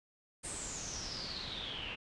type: noise with low-pass filter sweep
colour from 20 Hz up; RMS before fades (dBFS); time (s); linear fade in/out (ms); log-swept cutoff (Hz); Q
pink; -42; 0.43-1.96; 20; 8800 to 2700; 9.1
effects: resampled to 24000 Hz